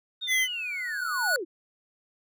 sine linear sweep, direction down, 3729 to 299.1 Hz, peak -30 dBFS, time 0.21-1.45 s, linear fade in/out 20 ms
square tone with exponential growth, 1467 Hz, F#6, 15 cents flat, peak -22 dBFS, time 0.21-1.36 s, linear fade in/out 1 ms, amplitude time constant 250 ms
square tone, 2038 Hz, C7, 46 cents flat, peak -23 dBFS, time 0.27-0.48 s, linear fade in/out 50 ms
effects none

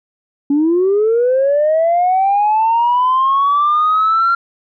sine linear sweep, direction up, 277.2 to 1382 Hz, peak -9 dBFS, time 0.5-4.35 s, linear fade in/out 5 ms, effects tanh soft clip ceiling -7 dBFS

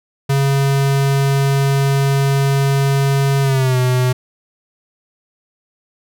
square tone with pitch glide, 138 to 126.55 Hz, C#3 to B2, -7 to +43 cents, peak -13 dBFS, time 0.29-4.13 s, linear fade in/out 10 ms, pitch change -150 cents, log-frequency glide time 3.42-3.78 s, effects none

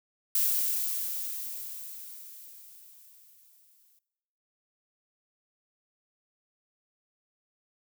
violet noise with exponential decay, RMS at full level -25 dBFS, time 0.35-3.99 s, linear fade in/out 2 ms, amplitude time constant 790 ms, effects noise-tail reverb RT60 1.0 s tail -20 dB re dry

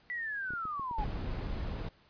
sine linear sweep, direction down, 1978 to 810 Hz, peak -34 dBFS, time 0.1-1.04 s, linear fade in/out 0 ms
clicks, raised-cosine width 3 ms, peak -33 dBFS, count 11, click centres 0.506 / 0.536 / 0.654 / 0.796 / 0.912 / 0.999 / 1.041 / 1.081 / 1.158 / 1.214 / 1.245 s
brown noise, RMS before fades -36 dBFS, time 0.98-1.89 s, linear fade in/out 5 ms
effects pink hiss -64 dBFS RMS until 2.09 s + resampled to 11025 Hz

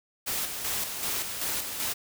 white noise with tremolo, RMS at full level -30 dBFS, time 0.26-1.94 s, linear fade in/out 20 ms, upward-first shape square, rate 2.6 Hz, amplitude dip 45%, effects none

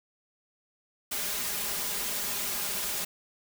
white noise with comb filter, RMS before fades -32 dBFS, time 1.11-3.05 s, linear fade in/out 10 ms, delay 4.9 ms, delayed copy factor +0.65, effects none

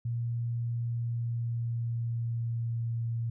sine tone with pitch glide, 117.9 to 115.94 Hz, A#2 to A#2, +20 to -9 cents, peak -29 dBFS, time 0.05-3.3 s, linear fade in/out 5 ms, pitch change -29 cents, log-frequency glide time 0.83-3 s, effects none

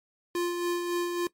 square tone with tremolo, 349.2 Hz, F4, in tune, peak -26 dBFS, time 0.35-1.27 s, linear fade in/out 2 ms, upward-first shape sine, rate 3.6 Hz, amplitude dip 40%, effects noise-tail reverb RT60 0.1 s tail -19 dB re dry + MP3 64 kbps

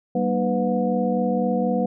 sine tone cluster, 191.5 / 235.6 / 302.2 / 500 / 723 Hz, G3 / A#3 / D4 / B4 / F#5, -40 / +19 / +50 / +21 / -40 cents, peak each -24 / -24 / -32 / -24 / -28 dBFS, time 0.15-1.86 s, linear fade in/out 5 ms, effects none

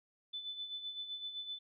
sine tone with tremolo, 3505 Hz, A7, 7 cents flat, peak -38 dBFS, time 0.33-1.59 s, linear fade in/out 10 ms, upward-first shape sine, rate 7.8 Hz, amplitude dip 60%, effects none

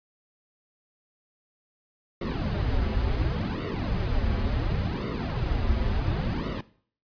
brown noise with flanger, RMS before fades -27 dBFS, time 2.21-6.61 s, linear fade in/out 5 ms, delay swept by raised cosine 1.2 to 6.7 ms, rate 0.7 Hz, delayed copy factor -0.9, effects noise-tail reverb RT60 0.5 s tail -18 dB re dry + resampled to 11025 Hz

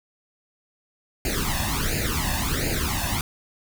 pink noise with flanger, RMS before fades -25 dBFS, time 1.25-3.21 s, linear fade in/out 2 ms, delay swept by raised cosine 0.43 to 1.14 ms, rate 1.4 Hz, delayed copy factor +0.9, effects none

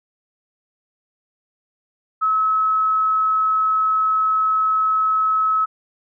sine tone, 1290 Hz, E6, 38 cents flat, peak -15 dBFS, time 2.21-5.66 s, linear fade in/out 20 ms, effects none

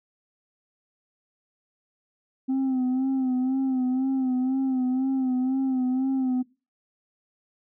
sine tone with vibrato, 260 Hz, C4, 11 cents flat, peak -19 dBFS, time 2.48-6.43 s, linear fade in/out 20 ms, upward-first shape sine, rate 2 Hz, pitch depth 50 cents each way, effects noise-tail reverb RT60 0.3 s tail -20 dB re dry + tanh soft clip ceiling -21 dBFS

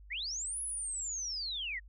sine linear two-way sweep, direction up then down, 1760 to 10560 to 1796 Hz, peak -35 dBFS, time 0.1-1.8 s, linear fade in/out 20 ms, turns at 0.61 s, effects added 50 Hz sine -51 dBFS peak until 1.88 s

